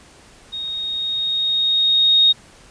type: tone with level ramp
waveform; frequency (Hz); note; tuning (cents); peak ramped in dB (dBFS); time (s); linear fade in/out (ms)
sine; 3729; A#7; 0; -25 to -9; 0.52-2.33; 20
effects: pink hiss -47 dBFS RMS until 2.7 s + resampled to 22050 Hz